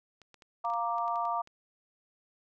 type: clicks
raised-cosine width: 0.2 ms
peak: -36 dBFS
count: 11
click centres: 0.217 / 0.343 / 0.422 / 0.65 / 0.701 / 0.737 / 0.983 / 1.08 / 1.158 / 1.253 / 1.474 s
type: chord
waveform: sine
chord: Bb major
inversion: second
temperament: equal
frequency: 698.5 / 932.3 / 1174.7 Hz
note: F5 / Bb5 / D6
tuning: 0 / 0 / 0 cents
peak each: -33 dBFS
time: 0.64-1.42 s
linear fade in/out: 10 ms
effects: none